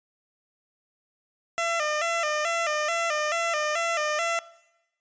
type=tone with vibrato; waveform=15% pulse; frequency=638 Hz; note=D#5; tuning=43 cents sharp; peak=-18 dBFS; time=1.58-4.39 s; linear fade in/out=0 ms; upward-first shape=square; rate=2.3 Hz; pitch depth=95 cents each way; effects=noise-tail reverb RT60 1.0 s tail -20 dB re dry + resampled to 16000 Hz